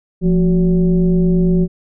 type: tone with frequency modulation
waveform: sine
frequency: 174.61 Hz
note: F3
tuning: in tune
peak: -10 dBFS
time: 0.21-1.68 s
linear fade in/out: 50 ms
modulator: 199 Hz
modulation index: 0.77
effects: none